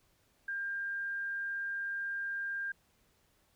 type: tone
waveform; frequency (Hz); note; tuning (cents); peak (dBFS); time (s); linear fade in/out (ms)
sine; 1599; G6; +34; -34; 0.48-2.72; 5
effects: pink hiss -71 dBFS RMS until 3.55 s